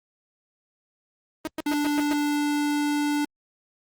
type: tone bursts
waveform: sawtooth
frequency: 314.6 Hz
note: D#4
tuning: 19 cents sharp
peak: -23 dBFS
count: 6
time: 1.45-2.132 s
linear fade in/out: 0 ms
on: 22 ms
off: 110 ms
type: tone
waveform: square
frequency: 293.3 Hz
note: D4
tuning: 2 cents flat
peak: -23 dBFS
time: 1.66-3.25 s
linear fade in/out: 5 ms
effects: Opus 24 kbps